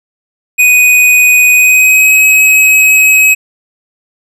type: tone with pitch glide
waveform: square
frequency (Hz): 2489 to 2549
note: D#7 to D#7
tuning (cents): 0 to +41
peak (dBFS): -4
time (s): 0.58-3.35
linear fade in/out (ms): 20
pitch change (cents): +41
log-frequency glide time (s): 1.53-2.16
effects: none